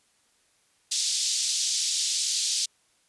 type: band-pass noise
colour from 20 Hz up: pink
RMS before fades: -27 dBFS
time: 0.91-2.66 s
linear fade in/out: 10 ms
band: 4000 to 8000 Hz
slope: 24 dB/octave
effects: white hiss -66 dBFS RMS until 3.08 s + resampled to 24000 Hz